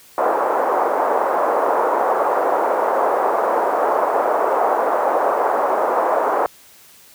pink band-pass noise, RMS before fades -18 dBFS, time 0.18-6.46 s, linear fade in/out 0 ms, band 470 to 1100 Hz, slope 24 dB/octave, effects white hiss -47 dBFS RMS until 7.14 s + high-pass 60 Hz 12 dB/octave

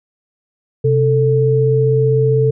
sine tone pair together, 130.81 / 442.2 Hz, C3 / A4, 0 / +9 cents, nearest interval octave + major sixth, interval 2109 cents, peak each -13 dBFS, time 0.84-2.51 s, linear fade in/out 10 ms, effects none

